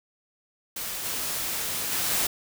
white noise with level steps, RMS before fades -33 / -30 / -27 / -25 dBFS, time 0.76-2.27 s, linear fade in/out 5 ms, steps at 1.04 / 1.91 / 2.1 s, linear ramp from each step 20 ms, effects none

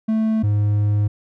triangle tone pair in turn, 220 / 103.83 Hz, A3 / G#2, 0 / 0 cents, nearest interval octave + minor second, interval 1300 cents, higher first, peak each -14 / -13 dBFS, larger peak second, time 0.08-0.43 / 0.43-1.08 s, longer second, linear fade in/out 10 ms, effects none

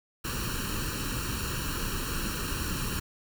pink noise with comb filter, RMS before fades -32 dBFS, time 0.24-3 s, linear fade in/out 10 ms, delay 0.71 ms, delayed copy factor +0.85, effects none

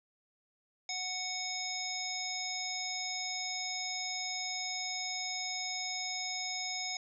harmonic tone, 740 Hz, F#5, in tune, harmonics 1 / 3 / 5 / 7 / 9, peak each -44 / -41 / -44 / -39 / -41 dBFS, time 0.89-6.97 s, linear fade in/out 2 ms, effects none

